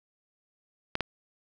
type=clicks; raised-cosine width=0.3 ms; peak=-12 dBFS; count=2; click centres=0.954 / 1.007 s; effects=none